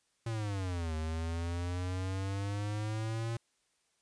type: exponential two-way sweep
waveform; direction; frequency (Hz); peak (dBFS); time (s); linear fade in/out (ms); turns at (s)
square; down then up; 116.54 to 78.2 to 116.54; -34; 0.26-3.37; 5; 0.95
effects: white hiss -75 dBFS RMS until 4.01 s + resampled to 22050 Hz